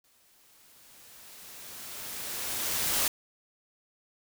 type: noise with exponential growth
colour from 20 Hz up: white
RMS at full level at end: -26 dBFS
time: 0.04-3.08 s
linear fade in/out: 2 ms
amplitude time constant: 660 ms
effects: none